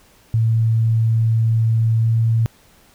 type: tone with pitch glide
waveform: sine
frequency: 112.9 to 113.69 Hz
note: A2 to A#2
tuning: +45 to -43 cents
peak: -13 dBFS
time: 0.34-2.46 s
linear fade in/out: 0 ms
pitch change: +12 cents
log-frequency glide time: 1.99-2.1 s
effects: pink hiss -52 dBFS RMS until 2.94 s